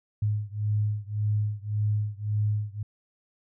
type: beating tone pair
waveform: sine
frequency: 104.5 / 106.3 Hz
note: G#2 / G#2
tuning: +11 / +41 cents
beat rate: 1.8 Hz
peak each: -27 / -28 dBFS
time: 0.22-2.83 s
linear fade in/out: 5 ms
effects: none